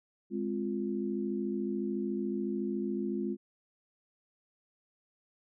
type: chord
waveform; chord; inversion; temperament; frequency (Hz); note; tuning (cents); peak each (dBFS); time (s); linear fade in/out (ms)
sine; F minor; first; equal; 207.7 / 261.6 / 349.2; Ab3 / C4 / F4; 0 / 0 / 0; -34 / -37 / -35; 0.3-3.37; 50
effects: none